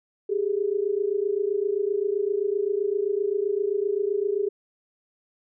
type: tone pair together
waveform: sine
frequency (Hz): 392 / 419.7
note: G4 / G#4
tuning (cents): 0 / +18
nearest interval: minor second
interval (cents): 118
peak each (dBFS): -25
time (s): 0.29-4.49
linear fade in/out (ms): 10
effects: none